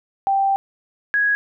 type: tone pair in turn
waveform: sine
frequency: 784 / 1661.2 Hz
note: G5 / G#6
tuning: 0 / 0 cents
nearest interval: octave + minor second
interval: 1300 cents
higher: second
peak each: -15 dBFS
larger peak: neither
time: 0.27-0.56 / 1.14-1.35 s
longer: first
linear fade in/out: 0 ms
effects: none